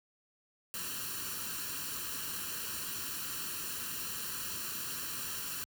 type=noise with comb filter; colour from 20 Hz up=white; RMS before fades=-39 dBFS; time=0.74-5.64 s; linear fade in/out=0 ms; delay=0.7 ms; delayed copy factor=+0.75; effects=high-pass 60 Hz 12 dB/octave

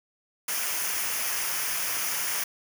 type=noise with comb filter; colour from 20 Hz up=white; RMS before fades=-29 dBFS; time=0.48-2.44 s; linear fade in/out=5 ms; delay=0.25 ms; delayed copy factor=-0.65; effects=none

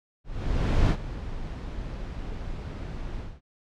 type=noise with ADSR envelope; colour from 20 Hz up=brown; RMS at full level=-19 dBFS; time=0.24-3.41 s; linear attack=660 ms; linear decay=66 ms; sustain=-15 dB; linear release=220 ms; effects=low-pass 5000 Hz 12 dB/octave

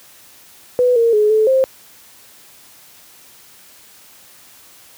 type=tone with pitch steps; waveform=sine; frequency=496.2 / 463 / 422.4 / 434.6 / 527 Hz; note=B4 / A#4 / G#4 / A4 / C5; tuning=+8 / -12 / +29 / -21 / +12 cents; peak=-10 dBFS; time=0.79-1.64 s; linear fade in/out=0 ms; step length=170 ms; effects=white hiss -45 dBFS RMS until 4.97 s + high-pass 60 Hz 12 dB/octave

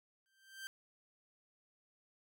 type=tone with exponential growth; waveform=sawtooth; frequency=1568 Hz; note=G6; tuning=in tune; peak=-38 dBFS; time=0.26-0.67 s; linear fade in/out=0 ms; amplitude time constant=89 ms; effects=none

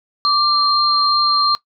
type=tone pair together; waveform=sine; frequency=1174.7 / 4186 Hz; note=D6 / C8; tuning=0 / 0 cents; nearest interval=octave + minor seventh; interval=2200 cents; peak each=-15 dBFS; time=0.25-1.55 s; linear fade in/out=0 ms; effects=noise-tail reverb RT60 0.1 s tail -18 dB re dry

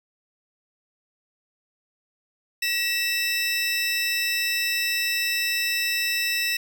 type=tone pair together; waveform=25% pulse; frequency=1918.2 / 2650 Hz; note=A#6 / E7; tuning=+49 / +9 cents; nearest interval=tritone; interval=560 cents; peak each=-24 / -20 dBFS; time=2.62-6.57 s; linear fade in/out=5 ms; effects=none

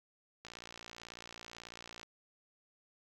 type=click train; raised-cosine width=0.2 ms; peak=-30 dBFS; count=93; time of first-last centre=0.45-2.031 s; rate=58.2 Hz; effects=10-bit

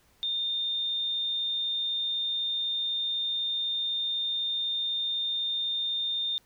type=tone; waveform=sine; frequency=3628 Hz; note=A#7; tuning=48 cents flat; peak=-27 dBFS; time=0.23-6.38 s; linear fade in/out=0 ms; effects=pink hiss -64 dBFS RMS until 6.45 s

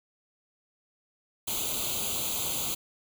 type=noise with comb filter; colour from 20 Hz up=white; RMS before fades=-31 dBFS; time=1.47-2.75 s; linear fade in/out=10 ms; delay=0.28 ms; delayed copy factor=+0.95; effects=none

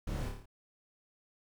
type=noise with echo; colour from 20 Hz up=brown; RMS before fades=-37 dBFS; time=0.07-0.29 s; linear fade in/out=5 ms; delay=28 ms; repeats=6; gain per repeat=-3 dB; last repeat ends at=0.458 s; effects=none

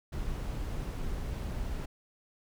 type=noise; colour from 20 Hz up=brown; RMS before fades=-35 dBFS; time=0.12-1.86 s; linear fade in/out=10 ms; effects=none

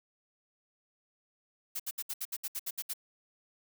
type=noise bursts; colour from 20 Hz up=blue; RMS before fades=-36 dBFS; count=11; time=1.75-2.937 s; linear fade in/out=10 ms; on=47 ms; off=67 ms; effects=none

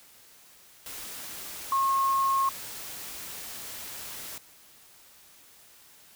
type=tone in noise; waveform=sine; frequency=1082 Hz; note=C#6; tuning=42 cents flat; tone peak=-22 dBFS; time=1.72-2.49 s; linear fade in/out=2 ms; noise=white; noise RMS=-40 dBFS; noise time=0.86-4.38 s; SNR=+15 dB; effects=white hiss -55 dBFS RMS until 6.15 s

